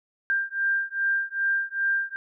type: beating tone pair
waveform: sine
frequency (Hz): 1588 / 1590.5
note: G6 / G6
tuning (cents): +22 / +25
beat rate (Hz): 2.5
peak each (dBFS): -26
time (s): 0.3-2.16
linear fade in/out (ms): 0
effects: none

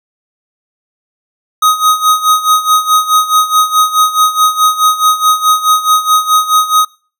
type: tone with tremolo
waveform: square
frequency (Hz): 1255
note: D#6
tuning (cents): +15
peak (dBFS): -5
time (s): 1.62-6.85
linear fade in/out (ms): 5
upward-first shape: sine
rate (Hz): 4.7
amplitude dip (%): 80
effects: noise-tail reverb RT60 0.4 s tail -23 dB re dry

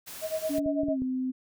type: noise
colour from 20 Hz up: white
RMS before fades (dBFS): -42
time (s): 0.06-0.6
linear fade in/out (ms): 20
type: tone with tremolo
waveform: sine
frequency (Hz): 633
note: D#5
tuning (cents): +30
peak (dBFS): -25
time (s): 0.21-0.98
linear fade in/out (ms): 50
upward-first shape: sine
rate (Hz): 8.9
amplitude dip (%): 90
type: tone with pitch glide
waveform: sine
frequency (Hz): 285.8 to 257.6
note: D4 to C4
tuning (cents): -47 to -27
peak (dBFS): -27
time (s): 0.49-1.32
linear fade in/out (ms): 20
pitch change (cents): -180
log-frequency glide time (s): 0.88-1
type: clicks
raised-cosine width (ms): 3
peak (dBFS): -26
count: 5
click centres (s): 0.584 / 0.661 / 0.834 / 0.885 / 1.02
effects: none

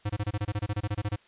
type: tone bursts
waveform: square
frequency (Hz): 103.83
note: G#2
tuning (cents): 0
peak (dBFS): -27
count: 16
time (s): 0.05-1.161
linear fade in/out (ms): 10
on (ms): 46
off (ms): 25
effects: white hiss -60 dBFS RMS until 1.27 s + resampled to 8000 Hz

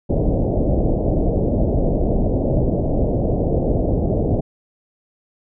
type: low-pass noise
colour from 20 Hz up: pink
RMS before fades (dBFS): -18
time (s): 0.09-4.41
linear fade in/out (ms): 10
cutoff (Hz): 670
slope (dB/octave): 48
effects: none

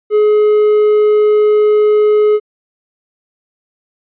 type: tone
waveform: triangle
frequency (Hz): 422.5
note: G#4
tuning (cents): +30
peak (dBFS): -5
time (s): 0.1-2.4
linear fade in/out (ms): 50
effects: resampled to 8000 Hz

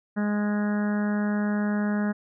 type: harmonic tone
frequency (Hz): 207.7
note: G#3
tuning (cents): 0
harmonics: 1 / 2 / 3 / 4 / 5 / 6 / 7 / 8 / 9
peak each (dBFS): -23 / -37 / -36 / -40 / -43 / -43 / -39 / -39 / -45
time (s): 0.16-2.13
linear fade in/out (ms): 20
effects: none

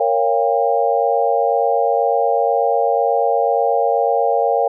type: chord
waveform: sine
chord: G half-diminished seventh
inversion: first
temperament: equal with one note detuned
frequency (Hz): 466.2 / 554.4 / 698.5 / 800.5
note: Bb4 / Db5 / F5 / G5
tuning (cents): 0 / 0 / 0 / +36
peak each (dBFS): -19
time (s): 0-4.68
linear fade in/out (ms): 5
effects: none

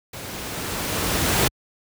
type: noise with level ramp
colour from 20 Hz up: pink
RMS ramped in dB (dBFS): -35 to -18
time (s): 0.13-1.48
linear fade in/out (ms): 5
effects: high-pass 60 Hz 12 dB/octave

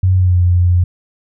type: tone with pitch glide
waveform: sine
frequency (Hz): 93 to 88.75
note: F#2 to F2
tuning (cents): +9 to +28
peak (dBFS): -8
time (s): 0.03-0.84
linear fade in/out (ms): 5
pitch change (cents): -81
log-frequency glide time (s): 0.15-0.4
effects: none

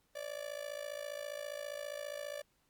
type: tone with amplitude modulation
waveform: 45% pulse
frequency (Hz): 582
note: D5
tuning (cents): -16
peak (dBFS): -37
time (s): 0.15-2.42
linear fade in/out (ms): 10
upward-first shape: sine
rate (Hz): 54.9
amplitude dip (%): 85
effects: pink hiss -75 dBFS RMS until 2.69 s + Opus 48 kbps

